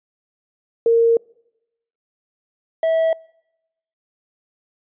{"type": "tone pair in turn", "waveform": ["sine", "triangle"], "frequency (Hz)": [461.5, 650.1], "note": ["A#4", "E5"], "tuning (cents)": [-17, -24], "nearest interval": "tritone", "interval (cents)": 593, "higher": "second", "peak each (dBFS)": [-11, -13], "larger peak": "first", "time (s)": [[0.86, 1.17], [2.83, 3.13]], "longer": "first", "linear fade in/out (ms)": 2, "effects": ["noise-tail reverb RT60 0.9 s tail -26 dB re dry", "resampled to 8000 Hz"]}